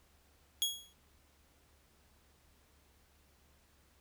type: tone with exponential decay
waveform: sawtooth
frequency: 3322 Hz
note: G#7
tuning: in tune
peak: -24 dBFS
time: 0.62-0.93 s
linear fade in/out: 0 ms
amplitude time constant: 67 ms
effects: added 71 Hz sine -69 dBFS peak until 4 s + pink hiss -69 dBFS RMS until 4 s